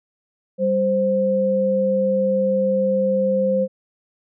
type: tone pair together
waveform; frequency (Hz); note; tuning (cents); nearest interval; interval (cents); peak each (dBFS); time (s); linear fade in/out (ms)
sine; 196 / 522.8; G3 / C5; 0 / -1; octave + perfect fourth; 1699; -22 / -17; 0.58-3.68; 50
effects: none